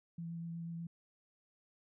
sine tone with vibrato, 167.6 Hz, E3, 29 cents sharp, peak -40 dBFS, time 0.18-0.87 s, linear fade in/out 5 ms, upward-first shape triangle, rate 8.2 Hz, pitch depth 14 cents each way, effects none

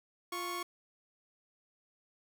sawtooth tone pair together, 349.2 / 1104.5 Hz, F4 / C#6, 0 / -7 cents, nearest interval octave + minor sixth, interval 1993 cents, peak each -37 / -34 dBFS, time 0.32-0.63 s, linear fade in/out 5 ms, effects none

